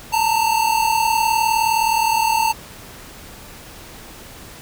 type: tone pair together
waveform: square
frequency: 883 / 922.4 Hz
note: A5 / A#5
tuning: +6 / -19 cents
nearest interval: minor second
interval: 75 cents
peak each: -18 / -20 dBFS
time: 0.12-2.53 s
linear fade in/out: 20 ms
effects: pink hiss -39 dBFS RMS until 4.61 s